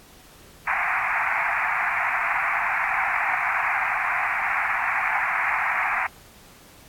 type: band-pass noise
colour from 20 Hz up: white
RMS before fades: -24 dBFS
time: 0.67-6.07 s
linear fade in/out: 5 ms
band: 700 to 2400 Hz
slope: 96 dB/octave
effects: pink hiss -50 dBFS RMS until 6.88 s + AAC 64 kbps